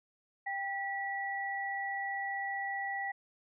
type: tone pair together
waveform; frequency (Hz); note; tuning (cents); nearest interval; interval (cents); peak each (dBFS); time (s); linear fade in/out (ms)
sine; 790.4 / 1945; G5 / B6; +14 / -27; octave + major third; 1559; -37 / -36; 0.46-3.12; 10
effects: none